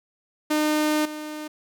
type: tone with level steps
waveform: sawtooth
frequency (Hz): 304.4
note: D#4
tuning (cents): -38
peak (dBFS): -16 / -28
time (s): 0.5-1.48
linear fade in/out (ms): 10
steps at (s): 1.05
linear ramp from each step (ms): 5
effects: none